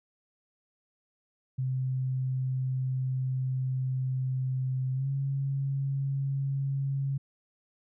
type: tone with pitch glide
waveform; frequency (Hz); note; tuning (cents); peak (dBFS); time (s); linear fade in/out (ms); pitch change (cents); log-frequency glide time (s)
sine; 130 to 137.25; C3 to C#3; -11 to -17; -27; 1.58-7.18; 10; +94; 4.94-5.08
effects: none

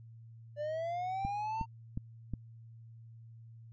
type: linear sweep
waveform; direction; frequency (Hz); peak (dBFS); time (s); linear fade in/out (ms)
triangle; up; 580 to 917; -32; 0.56-1.66; 50
type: click train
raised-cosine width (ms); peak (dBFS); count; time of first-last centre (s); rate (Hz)
5; -24; 4; 1.25-2.337; 2.76
effects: added 114 Hz sine -50 dBFS peak until 3.72 s + resampled to 16000 Hz

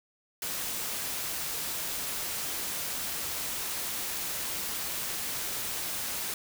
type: noise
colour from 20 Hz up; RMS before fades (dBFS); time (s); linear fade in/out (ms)
white; -34; 0.42-6.34; 2
effects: none

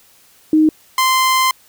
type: tone pair in turn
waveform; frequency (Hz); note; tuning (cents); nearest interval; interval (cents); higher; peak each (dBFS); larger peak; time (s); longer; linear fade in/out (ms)
sine / sawtooth; 311.1 / 1040.1; D#4 / C6; 0 / -11; octave + major sixth; 2089; second; -8; neither; 0.53-0.69 / 0.98-1.51; second; 2
effects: white hiss -50 dBFS RMS until 1.68 s

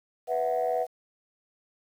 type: chord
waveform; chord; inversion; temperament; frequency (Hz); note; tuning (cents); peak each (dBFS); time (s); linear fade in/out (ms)
sine; B suspended fourth; none; just; 493.9 / 658.5 / 740.8; B4 / E5 / F#5; 0 / -2 / +2; -28; 0.27-0.87; 50
effects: tanh soft clip ceiling -18 dBFS + 9-bit

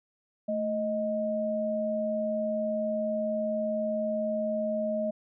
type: tone pair together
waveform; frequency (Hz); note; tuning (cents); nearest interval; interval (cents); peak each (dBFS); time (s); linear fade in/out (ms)
sine; 220 / 624.2; A3 / D#5; 0 / +5; octave + tritone; 1805; -32 / -28; 0.48-5.11; 10
effects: none

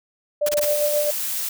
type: tone with tremolo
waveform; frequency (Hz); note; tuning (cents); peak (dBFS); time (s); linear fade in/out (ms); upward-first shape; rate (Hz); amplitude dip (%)
sine; 591; D5; +11; -17; 0.41-1.11; 10; sine; 7.5; 45
type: noise bursts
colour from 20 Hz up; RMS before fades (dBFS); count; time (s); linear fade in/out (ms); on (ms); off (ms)
white; -25; 4; 0.46-0.651; 5; 29; 25
type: noise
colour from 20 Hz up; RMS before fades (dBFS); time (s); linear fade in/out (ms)
blue; -26; 0.61-1.49; 5
effects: none

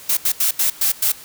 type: noise bursts at uneven times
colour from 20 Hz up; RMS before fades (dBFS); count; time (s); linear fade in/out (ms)
blue; -17; 6; 0.09-0.17 / 0.25-0.32 / 0.4-0.51 / 0.59-0.7 / 0.81-0.92 / 1.02-1.12; 5
effects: white hiss -40 dBFS RMS until 1.24 s

